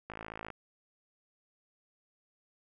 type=click train; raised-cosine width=0.5 ms; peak=-26 dBFS; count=23; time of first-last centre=0.1-0.503 s; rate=54.6 Hz; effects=none